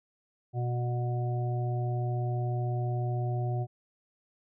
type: harmonic tone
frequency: 122 Hz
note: B2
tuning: 21 cents flat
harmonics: 1 / 3 / 5 / 6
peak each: -28 / -39 / -43 / -39 dBFS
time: 0.53-3.67 s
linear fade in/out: 50 ms
effects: none